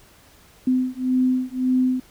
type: beating tone pair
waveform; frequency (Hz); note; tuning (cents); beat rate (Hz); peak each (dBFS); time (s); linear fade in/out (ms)
sine; 254.7 / 256.5; C4 / C4; -46 / -34; 1.8; -21; 0.67-2; 5
effects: pink hiss -52 dBFS RMS until 2.1 s